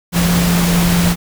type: tone in noise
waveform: sine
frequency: 173.5 Hz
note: F3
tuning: 11 cents flat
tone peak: -12 dBFS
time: 0.12-1.16 s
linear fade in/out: 50 ms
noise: pink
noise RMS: -18 dBFS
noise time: 0.12-1.16 s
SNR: +3 dB
effects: none